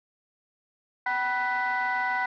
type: tone cluster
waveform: sine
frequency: 760 / 979 / 1490 / 1981 Hz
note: F#5 / B5 / F#6 / B6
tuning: +46 / -15 / +12 / +5 cents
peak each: -29 dBFS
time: 1.06-2.26 s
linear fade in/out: 5 ms
effects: tanh soft clip ceiling -19 dBFS